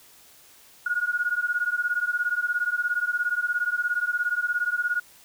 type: beating tone pair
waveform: sine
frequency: 1436 / 1453 Hz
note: F6 / F#6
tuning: +48 / -32 cents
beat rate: 17 Hz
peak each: -26 dBFS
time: 0.86-5 s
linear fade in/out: 5 ms
effects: white hiss -53 dBFS RMS until 5.24 s